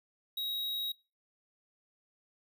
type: tone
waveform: square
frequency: 3812 Hz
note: A#7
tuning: 38 cents sharp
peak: -34 dBFS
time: 0.37-0.92 s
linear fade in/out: 5 ms
effects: noise-tail reverb RT60 0.3 s tail -23 dB re dry